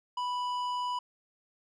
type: tone with tanh clipping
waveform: sine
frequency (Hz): 987.8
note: B5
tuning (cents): 0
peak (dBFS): -32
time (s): 0.17-0.99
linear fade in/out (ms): 5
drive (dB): 11
effects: none